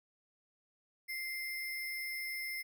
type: tone with sample-and-hold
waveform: sine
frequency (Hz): 2093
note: C7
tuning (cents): 0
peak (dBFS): -37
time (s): 1.08-2.63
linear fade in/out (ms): 20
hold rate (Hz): 7350
effects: none